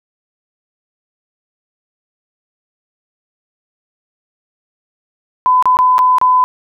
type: tone with dropouts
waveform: sine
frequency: 1008 Hz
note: B5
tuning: 35 cents sharp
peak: -7 dBFS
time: 5.46-6.44 s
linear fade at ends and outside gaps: 0 ms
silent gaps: 5.625-5.656 / 5.77-5.789 / 5.982-5.99 / 6.184-6.214 s
effects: none